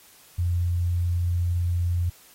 sine tone, 87.31 Hz, F2, in tune, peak -21 dBFS, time 0.38-2.1 s, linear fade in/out 10 ms, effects white hiss -53 dBFS RMS until 2.34 s + AAC 48 kbps

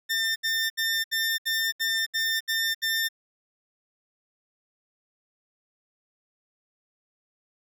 20% pulse tone bursts, 1801 Hz, A6, 40 cents sharp, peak -19 dBFS, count 9, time 0.09-3.088 s, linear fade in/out 20 ms, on 270 ms, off 71 ms, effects none

